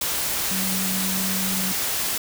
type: tone in noise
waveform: sine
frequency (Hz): 189.4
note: F#3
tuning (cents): +41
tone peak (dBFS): -27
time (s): 0.51-1.72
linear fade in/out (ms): 5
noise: white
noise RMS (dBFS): -25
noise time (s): 0.01-2.18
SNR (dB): -5
effects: none